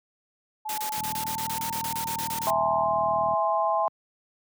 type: tone with pitch glide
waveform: sine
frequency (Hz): 860 to 906.9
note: A5 to A#5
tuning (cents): -40 to -48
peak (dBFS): -30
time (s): 0.65-2.85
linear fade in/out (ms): 10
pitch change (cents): +92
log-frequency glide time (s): 0.9-1.69
type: noise bursts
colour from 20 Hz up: white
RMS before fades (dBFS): -33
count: 16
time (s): 0.69-2.504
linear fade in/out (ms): 2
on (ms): 89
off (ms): 26
type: click train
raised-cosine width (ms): 5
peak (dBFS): -24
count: 95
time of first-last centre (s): 0.98-3.336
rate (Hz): 39.9
type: chord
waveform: sine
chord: E augmented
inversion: none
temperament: equal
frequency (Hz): 659.3 / 830.6 / 1046.5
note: E5 / G#5 / B#5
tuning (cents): 0 / 0 / 0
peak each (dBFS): -26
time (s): 2.47-3.88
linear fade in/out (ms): 0
effects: high-pass 150 Hz 12 dB/octave